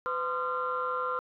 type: tone cluster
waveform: sine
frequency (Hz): 504 / 1036 / 1221 / 1371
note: B4 / C6 / D#6 / F6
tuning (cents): +35 / -17 / -33 / -32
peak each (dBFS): -34 / -34 / -35 / -32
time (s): 0.06-1.19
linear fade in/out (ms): 0
effects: tanh soft clip ceiling -20 dBFS